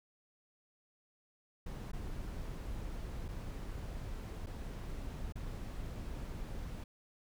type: noise with dropouts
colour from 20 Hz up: brown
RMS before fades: -42 dBFS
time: 1.66-6.84 s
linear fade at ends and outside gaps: 5 ms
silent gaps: 1.917-1.931 / 3.283-3.286 / 4.462-4.468 / 5.324-5.355 s
effects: none